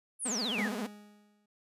sine exponential sweep, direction down, 11175 to 1497 Hz, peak -32 dBFS, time 0.19-0.7 s, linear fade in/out 50 ms
sawtooth tone with vibrato, 227.9 Hz, A#3, 39 cents flat, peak -31 dBFS, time 0.25-0.87 s, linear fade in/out 10 ms, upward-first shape sine, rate 15 Hz, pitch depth 210 cents each way
40% pulse tone with exponential decay, 207.7 Hz, G#3, in tune, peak -31 dBFS, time 0.58-1.46 s, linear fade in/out 5 ms, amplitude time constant 190 ms
effects resampled to 32000 Hz

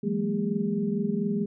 sine tone cluster, 165.3 / 184 / 206.5 / 230.9 / 405.1 Hz, E3 / F#3 / G#3 / A#3 / G#4, +5 / -9 / -10 / -16 / -43 cents, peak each -34 / -34 / -27 / -32 / -32 dBFS, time 0.03-1.46 s, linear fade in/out 10 ms, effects none

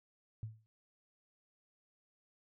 sine tone with exponential decay, 110 Hz, A2, in tune, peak -36 dBFS, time 0.43-0.66 s, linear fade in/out 0 ms, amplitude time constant 50 ms, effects none

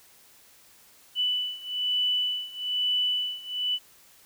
sine beating tone pair, 2980 / 2981.1 Hz, F#7 / F#7, +12 / +12 cents, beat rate 1.1 Hz, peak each -27 / -29 dBFS, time 1.15-3.79 s, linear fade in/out 50 ms, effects white hiss -56 dBFS RMS until 4.25 s

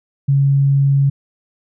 sine tone, 138.8 Hz, C#3, 3 cents sharp, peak -10 dBFS, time 0.28-1.1 s, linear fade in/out 10 ms, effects none

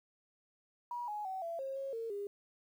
sine tone with pitch steps, 963 / 838 / 759 / 673 / 538 / 544 / 456 / 404.9 Hz, B5 / G#5 / F#5 / E5 / C5 / C#5 / A#4 / G#4, -44 / +15 / +44 / +36 / +48 / -33 / -38 / -44 cents, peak -37 dBFS, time 0.91-2.27 s, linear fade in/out 2 ms, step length 170 ms, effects 11-bit

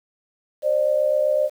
sine tone pair together, 532.2 / 600 Hz, C5 / D5, +29 / +37 cents, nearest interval major second, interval 208 cents, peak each -22 / -18 dBFS, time 0.62-1.5 s, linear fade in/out 50 ms, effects 8-bit

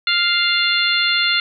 harmonic tone, 698.5 Hz, F5, in tune, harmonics 2 / 3 / 4 / 5 / 6, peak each -21 / -21 / -21 / -21 / -21 dBFS, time 0.07-1.4 s, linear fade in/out 2 ms, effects none

